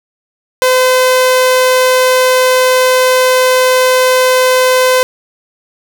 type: tone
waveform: sawtooth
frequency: 511 Hz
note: C5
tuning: 41 cents flat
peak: -3 dBFS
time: 0.62-5.03 s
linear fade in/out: 0 ms
effects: none